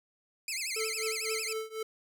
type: tone with vibrato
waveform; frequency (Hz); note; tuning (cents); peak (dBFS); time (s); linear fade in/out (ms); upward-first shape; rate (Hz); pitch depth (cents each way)
15% pulse; 2328; D7; -16; -26; 0.48-1.53; 2; sine; 11; 220
type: tone with tremolo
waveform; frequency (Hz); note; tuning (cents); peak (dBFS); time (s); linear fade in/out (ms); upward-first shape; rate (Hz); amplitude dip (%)
square; 440; A4; 0; -32; 0.76-1.83; 5; triangle; 4; 95
effects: none